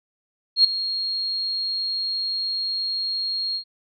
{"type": "tone with ADSR envelope", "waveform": "sine", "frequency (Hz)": 4263, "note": "C8", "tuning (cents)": 32, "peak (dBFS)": -9, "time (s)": [0.56, 3.64], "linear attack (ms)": 85, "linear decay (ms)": 4, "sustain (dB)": -14, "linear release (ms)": 85, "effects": []}